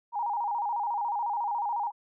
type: tone with vibrato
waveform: sine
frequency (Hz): 880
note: A5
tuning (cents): 0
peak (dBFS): -27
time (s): 0.12-1.92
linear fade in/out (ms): 50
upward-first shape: square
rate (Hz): 14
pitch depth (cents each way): 120
effects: none